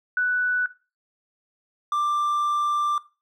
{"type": "tone pair in turn", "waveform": ["sine", "triangle"], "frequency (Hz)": [1485, 1181.8], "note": ["F#6", "D6"], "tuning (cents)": [6, 10], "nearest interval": "major third", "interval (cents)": 396, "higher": "first", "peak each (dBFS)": -19, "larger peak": "neither", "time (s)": [[0.17, 0.66], [1.92, 2.98]], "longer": "second", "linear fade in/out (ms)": 2, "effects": ["noise-tail reverb RT60 0.3 s tail -17 dB re dry"]}